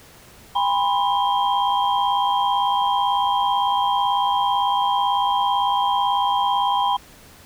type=tone cluster; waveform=sine; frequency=806 / 987 / 1045 / 3197 Hz; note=G5 / B5 / C6 / G7; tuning=+48 / -1 / -2 / +33 cents; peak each=-21 / -20 / -28 / -28 dBFS; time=0.55-6.97 s; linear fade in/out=10 ms; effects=pink hiss -47 dBFS RMS until 7.45 s